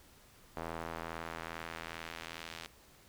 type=tone with band-pass filter sweep; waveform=square; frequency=41.2 Hz; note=E1; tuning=in tune; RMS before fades=-44 dBFS; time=0.56-2.67 s; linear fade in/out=10 ms; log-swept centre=840 to 3500 Hz; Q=0.88; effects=pink hiss -61 dBFS RMS until 3.08 s